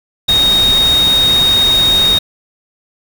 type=tone in noise; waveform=sine; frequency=3729 Hz; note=A#7; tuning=in tune; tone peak=-8 dBFS; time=0.28-2.19 s; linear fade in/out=10 ms; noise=pink; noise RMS=-20 dBFS; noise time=0.28-2.19 s; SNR=+9 dB; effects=none